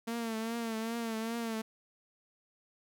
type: tone with vibrato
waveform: sawtooth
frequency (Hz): 227.4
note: A#3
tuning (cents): -43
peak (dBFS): -30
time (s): 0.07-1.62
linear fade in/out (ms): 10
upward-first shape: triangle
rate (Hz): 2.5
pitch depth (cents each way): 63
effects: none